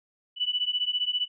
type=beating tone pair; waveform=sine; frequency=2960 / 2975 Hz; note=F#7 / F#7; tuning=0 / +9 cents; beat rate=15 Hz; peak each=-28 dBFS; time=0.36-1.28 s; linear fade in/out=50 ms; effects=none